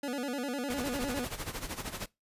25% pulse tone with vibrato, 263.7 Hz, C4, 14 cents sharp, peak -29 dBFS, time 0.03-1.25 s, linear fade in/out 5 ms, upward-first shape square, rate 9.9 Hz, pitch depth 130 cents each way
pink noise with tremolo, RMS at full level -36 dBFS, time 0.7-2.06 s, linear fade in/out 2 ms, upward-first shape sine, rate 13 Hz, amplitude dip 75%
effects noise-tail reverb RT60 0.2 s tail -22 dB re dry + resampled to 32000 Hz

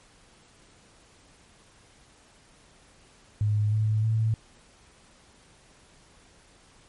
sine tone with pitch steps, 105.2 / 108.03 / 110.94 Hz, G#2 / A2 / A2, +23 / -31 / +15 cents, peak -21 dBFS, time 3.41-4.34 s, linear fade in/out 0 ms, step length 310 ms, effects pink hiss -57 dBFS RMS until 6.88 s + MP3 48 kbps

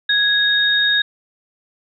sine tone pair together, 1661.2 / 3729 Hz, G#6 / A#7, 0 / 0 cents, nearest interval octave + major second, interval 1400 cents, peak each -16 dBFS, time 0.09-1.02 s, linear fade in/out 5 ms, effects none

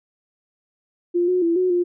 sine tone with pitch steps, 349.5 / 363.8 / 336.2 / 367 / 352.5 Hz, F4 / F#4 / E4 / F#4 / F4, +1 / -29 / +34 / -14 / +16 cents, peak -16 dBFS, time 1.14-1.84 s, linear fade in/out 20 ms, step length 140 ms, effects none

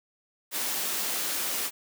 white high-pass noise, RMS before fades -30 dBFS, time 0.51-1.71 s, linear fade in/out 50 ms, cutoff 180 Hz, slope 24 dB/octave, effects none

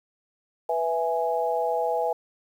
sine chord, E major, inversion second, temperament equal, 493.9 / 659.3 / 830.6 Hz, B4 / E5 / G#5, 0 / 0 / 0 cents, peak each -27 dBFS, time 0.69-2.13 s, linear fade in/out 5 ms, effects 9-bit

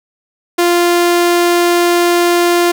sawtooth tone, 348 Hz, F4, 6 cents flat, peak -5 dBFS, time 0.58-2.72 s, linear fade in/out 10 ms, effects none

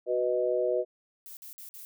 sine chord, B major, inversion second, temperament equal, 370 / 493.9 / 622.3 Hz, F#4 / B4 / D#5, 0 / 0 / 0 cents, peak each -30 / -28 / -29 dBFS, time 0.06-0.85 s, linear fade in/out 50 ms
violet noise bursts, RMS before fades -45 dBFS, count 4, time 1.26-1.85 s, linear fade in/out 0 ms, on 110 ms, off 50 ms
effects none

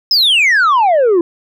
sine exponential sweep, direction down, 5274 to 328.7 Hz, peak -5 dBFS, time 0.11-1.21 s, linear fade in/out 2 ms, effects tanh soft clip ceiling -7 dBFS

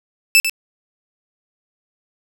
sawtooth tone with echo, 2637 Hz, E7, in tune, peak -5 dBFS, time 0.35-0.4 s, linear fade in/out 0 ms, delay 96 ms, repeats 1, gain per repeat -9 dB, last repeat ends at 0.496 s, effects none

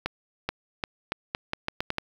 accelerating click train, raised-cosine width 0.3 ms, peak -11 dBFS, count 10, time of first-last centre 0.06-1.983 s, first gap 430 ms, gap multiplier 0.81, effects 7-bit

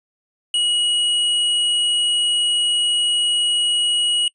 square tone, 2907 Hz, F#7, 31 cents flat, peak -17 dBFS, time 0.54-4.28 s, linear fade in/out 2 ms, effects noise-tail reverb RT60 0.1 s tail -25 dB re dry + resampled to 24000 Hz

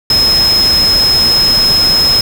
sine tone in noise, 5140 Hz, E8, 45 cents flat, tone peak -7 dBFS, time 0.1-2.21 s, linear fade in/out 2 ms, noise pink, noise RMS -19 dBFS, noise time 0.1-2.21 s, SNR +9 dB, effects none

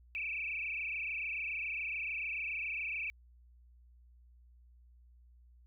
sine tone with frequency modulation, 2476 Hz, D#7, 9 cents flat, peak -35 dBFS, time 0.15-3.1 s, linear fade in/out 0 ms, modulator 27 Hz, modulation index 7.2, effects added 60 Hz sine -58 dBFS peak until 5.66 s

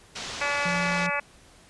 white low-pass noise, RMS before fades -36 dBFS, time 0.15-1.07 s, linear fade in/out 10 ms, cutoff 6000 Hz, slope 24 dB/octave
harmonic tone, 286.8 Hz, D4, 41 cents flat, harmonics 2 / 3 / 4 / 5 / 6 / 7 / 8 / 9, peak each -33 / -33 / -33 / -33 / -33 / -33 / -33 / -33 dBFS, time 0.41-1.2 s, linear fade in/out 5 ms
triangle tone, 175.1 Hz, F3, 5 cents sharp, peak -27 dBFS, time 0.65-1.1 s, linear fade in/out 10 ms
effects pink hiss -54 dBFS RMS until 1.69 s + resampled to 24000 Hz

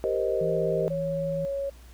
sine chord, C minor seventh, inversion second, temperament equal, 392 / 466.2 / 523.3 / 622.3 Hz, G4 / Bb4 / C5 / Eb5, 0 / 0 / 0 / 0 cents, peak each -29 dBFS, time 0.04-0.88 s, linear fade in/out 0 ms
sine tone with pitch glide, 164 to 162.49 Hz, E3 to E3, -9 to -25 cents, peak -31 dBFS, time 0.41-1.45 s, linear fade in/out 0 ms, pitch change -16 cents, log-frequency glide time 0.55-1.24 s
sine tone, 554.4 Hz, C#5, in tune, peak -27 dBFS, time 0.9-1.7 s, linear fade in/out 10 ms
effects added 60 Hz sine -46 dBFS peak until 1.93 s + pink hiss -56 dBFS RMS until 1.93 s

